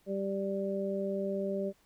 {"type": "harmonic tone", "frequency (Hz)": 196, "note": "G3", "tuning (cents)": 0, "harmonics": [1, 2, 3], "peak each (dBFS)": [-35, -35, -35], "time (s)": [0.06, 1.73], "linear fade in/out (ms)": 50, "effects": ["pink hiss -68 dBFS RMS until 1.85 s"]}